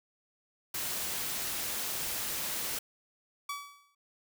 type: noise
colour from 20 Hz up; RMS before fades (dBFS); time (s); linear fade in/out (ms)
white; -35; 0.74-2.79; 5
type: tone with exponential decay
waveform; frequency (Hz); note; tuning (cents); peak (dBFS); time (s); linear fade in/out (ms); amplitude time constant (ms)
sawtooth; 1143; D6; -47; -29; 3.49-3.95; 5; 100
effects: none